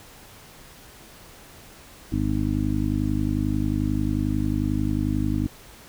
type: harmonic tone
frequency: 51.2 Hz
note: G#1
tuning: 24 cents flat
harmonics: 1 / 2 / 3 / 4 / 5 / 6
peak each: -28 / -27 / -32 / -31 / -27 / -28 dBFS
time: 2.12-5.47 s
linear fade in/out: 5 ms
effects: pink hiss -47 dBFS RMS until 5.88 s